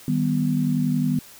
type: chord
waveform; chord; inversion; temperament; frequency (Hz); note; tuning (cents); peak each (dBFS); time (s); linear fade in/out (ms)
sine; Eb augmented; none; equal; 155.56 / 196 / 246.9; Eb3 / G3 / B3; 0 / 0 / 0; -23 / -26 / -22; 0.08-1.19; 2
effects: white hiss -46 dBFS RMS until 1.39 s